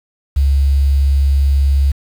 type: tone with quantisation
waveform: sine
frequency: 69.3 Hz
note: C#2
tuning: in tune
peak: -9 dBFS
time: 0.36-1.92 s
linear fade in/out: 10 ms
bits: 6
effects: none